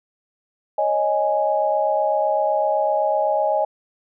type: chord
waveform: sine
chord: C# suspended second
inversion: none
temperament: equal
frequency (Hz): 554.4 / 622.3 / 830.6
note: C#5 / D#5 / G#5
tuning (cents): 0 / 0 / 0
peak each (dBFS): -24 / -20 / -21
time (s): 0.78-3.65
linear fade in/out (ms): 5
effects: none